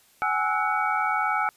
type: tone cluster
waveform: sine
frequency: 758 / 839 / 1308 / 1468 / 2251 Hz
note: F#5 / G#5 / E6 / F#6 / C#7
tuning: +42 / +17 / -14 / -14 / +26 cents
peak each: -30 / -27 / -26 / -30 / -32 dBFS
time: 0.22-1.49 s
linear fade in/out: 0 ms
effects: white hiss -59 dBFS RMS until 1.56 s + resampled to 32000 Hz